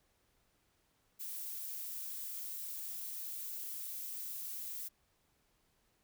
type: noise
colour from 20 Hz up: violet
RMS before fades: -43 dBFS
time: 1.19-4.89 s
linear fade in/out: 20 ms
effects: pink hiss -75 dBFS RMS until 6.03 s